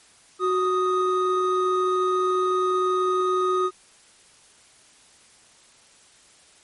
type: tone pair together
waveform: triangle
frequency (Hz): 370 / 1244.5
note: F#4 / D#6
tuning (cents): 0 / 0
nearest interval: octave + major sixth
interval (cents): 2100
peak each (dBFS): -20 / -21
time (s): 0.39-3.71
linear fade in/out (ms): 50
effects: white hiss -54 dBFS RMS until 6.63 s + MP3 48 kbps